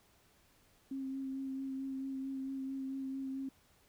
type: tone with vibrato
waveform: sine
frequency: 267.8 Hz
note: C4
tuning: 40 cents sharp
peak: -37 dBFS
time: 0.91-3.49 s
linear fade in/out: 5 ms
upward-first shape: sine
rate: 4.5 Hz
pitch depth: 16 cents each way
effects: pink hiss -68 dBFS RMS until 3.88 s